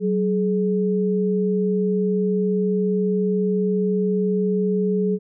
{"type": "tone pair together", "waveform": "sine", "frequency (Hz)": [188.4, 422.9], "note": ["F#3", "G#4"], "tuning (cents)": [32, 31], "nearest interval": "octave + major second", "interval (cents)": 1399, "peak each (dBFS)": [-20, -21], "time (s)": [0, 5.19], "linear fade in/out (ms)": 50, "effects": []}